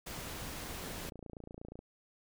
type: noise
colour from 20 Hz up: pink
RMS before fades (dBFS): -43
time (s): 0.06-1.1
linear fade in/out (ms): 10
type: click train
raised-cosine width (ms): 2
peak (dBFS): -33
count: 28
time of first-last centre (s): 0.84-1.791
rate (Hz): 28.4
effects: none